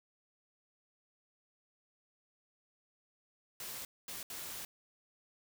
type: noise bursts at uneven times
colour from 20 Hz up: white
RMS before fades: -44 dBFS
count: 3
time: 3.6-3.85 / 4.08-4.23 / 4.3-4.65 s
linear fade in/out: 2 ms
effects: none